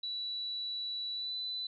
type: tone with pitch glide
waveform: sine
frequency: 3940 to 3995 Hz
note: B7 to B7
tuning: -5 to +19 cents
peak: -35 dBFS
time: 0.03-1.67 s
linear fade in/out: 5 ms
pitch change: +24 cents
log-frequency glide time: 1.13-1.35 s
effects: none